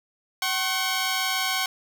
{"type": "tone pair together", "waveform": "10% pulse", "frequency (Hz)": [758, 1083.8], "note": ["F#5", "C#6"], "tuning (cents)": [42, -39], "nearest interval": "tritone", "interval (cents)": 619, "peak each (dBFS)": -18, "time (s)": [0.42, 1.66], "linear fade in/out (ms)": 2, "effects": []}